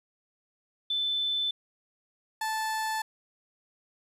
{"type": "tone pair in turn", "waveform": ["sine", "30% pulse"], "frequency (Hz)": [3520, 876.2], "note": ["A7", "A5"], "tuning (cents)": [0, -7], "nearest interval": "2 octaves", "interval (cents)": 2407, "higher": "first", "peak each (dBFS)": -26, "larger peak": "neither", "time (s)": [[0.9, 1.51], [2.41, 3.02]], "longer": "neither", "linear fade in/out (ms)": 5, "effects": ["resampled to 32000 Hz", "10-bit"]}